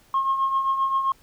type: tone with tremolo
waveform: sine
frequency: 1077 Hz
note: C6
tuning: 50 cents sharp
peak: -16 dBFS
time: 0.14-1.12 s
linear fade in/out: 2 ms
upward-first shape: triangle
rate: 7.6 Hz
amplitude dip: 65%
effects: tanh soft clip ceiling -15 dBFS + pink hiss -57 dBFS RMS until 1.22 s